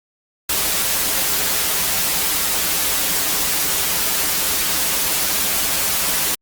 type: noise with comb filter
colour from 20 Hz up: white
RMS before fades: -19 dBFS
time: 0.49-6.35 s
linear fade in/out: 5 ms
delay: 8.4 ms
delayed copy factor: -0.65
effects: Opus 48 kbps

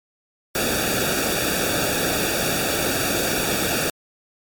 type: noise with comb filter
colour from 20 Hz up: pink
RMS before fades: -22 dBFS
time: 0.55-3.9 s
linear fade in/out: 2 ms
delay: 0.97 ms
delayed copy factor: -0.9
effects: MP3 96 kbps

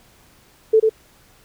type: tone with echo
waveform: sine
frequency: 440 Hz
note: A4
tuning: in tune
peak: -9 dBFS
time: 0.73-0.8 s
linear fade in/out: 10 ms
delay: 95 ms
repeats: 1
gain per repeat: -3 dB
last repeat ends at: 0.895 s
effects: pink hiss -53 dBFS RMS until 1.44 s

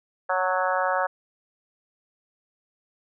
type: harmonic tone with a mistuned harmonic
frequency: 185 Hz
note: F#3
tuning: in tune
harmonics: 3 / 4 / 5 / 6 / 7 / 8 / 9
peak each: -27 / -28 / -29 / -30 / -30 / -31 / -32 dBFS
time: 0.29-1.07 s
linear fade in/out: 10 ms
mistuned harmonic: 5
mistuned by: -20 cents
effects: none

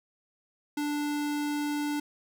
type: tone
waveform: square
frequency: 293.7 Hz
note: D4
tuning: in tune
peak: -29 dBFS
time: 0.77-2 s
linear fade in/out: 5 ms
effects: none

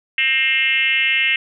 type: tone with frequency modulation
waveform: sine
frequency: 2399 Hz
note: D7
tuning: 36 cents sharp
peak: -14 dBFS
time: 0.18-1.36 s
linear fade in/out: 2 ms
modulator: 272 Hz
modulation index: 2
effects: none

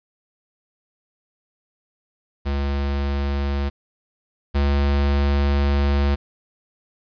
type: tone pair in turn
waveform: square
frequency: 70.1 / 70.59 Hz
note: C#2 / C#2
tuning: +20 / +32 cents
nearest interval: unison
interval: 12 cents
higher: second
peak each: -21 / -17 dBFS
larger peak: second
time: 2.45-3.7 / 4.54-6.16 s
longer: second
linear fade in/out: 20 ms
effects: resampled to 11025 Hz + 9-bit

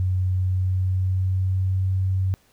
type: tone with pitch glide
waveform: sine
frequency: 92.5 to 94.44 Hz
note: F#2 to F#2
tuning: 0 to +36 cents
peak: -19 dBFS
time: 0-2.34 s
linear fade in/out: 0 ms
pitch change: +36 cents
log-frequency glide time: 0.35-1.88 s
effects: pink hiss -60 dBFS RMS until 2.52 s

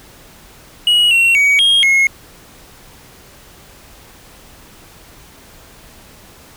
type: tone with pitch steps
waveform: triangle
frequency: 2906 / 2729 / 2258 / 3250 / 2165 Hz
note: F#7 / F7 / C#7 / G#7 / C#7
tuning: -32 / -41 / +31 / -38 / -41 cents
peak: -7 dBFS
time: 0.87-2.07 s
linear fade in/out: 2 ms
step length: 240 ms
effects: pink hiss -42 dBFS RMS until 6.56 s

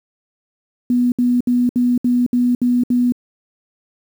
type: tone bursts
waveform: sine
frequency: 245.2 Hz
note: B3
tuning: 12 cents flat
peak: -12 dBFS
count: 8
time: 0.9-3.122 s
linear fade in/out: 2 ms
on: 220 ms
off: 66 ms
effects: 7-bit

